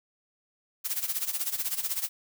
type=noise with tremolo; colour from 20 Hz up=blue; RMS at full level=-28 dBFS; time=0.84-2.09 s; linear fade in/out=20 ms; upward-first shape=sine; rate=16 Hz; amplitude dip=80%; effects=none